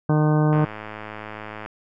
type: harmonic tone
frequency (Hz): 152.4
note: D#3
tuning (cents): -36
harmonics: 1 / 2 / 3 / 4 / 5 / 6 / 7 / 8 / 10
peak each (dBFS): -17 / -23 / -27 / -29 / -31 / -33 / -34 / -35 / -37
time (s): 0.09-0.65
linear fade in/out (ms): 5
type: click train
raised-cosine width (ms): 0.5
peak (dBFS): -19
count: 122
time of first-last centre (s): 0.53-1.661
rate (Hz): 107
effects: none